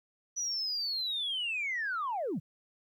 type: linear sweep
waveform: sine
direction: down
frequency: 5950 to 114 Hz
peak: -30 dBFS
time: 0.36-2.4 s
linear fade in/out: 20 ms
effects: tanh soft clip ceiling -27 dBFS + 12-bit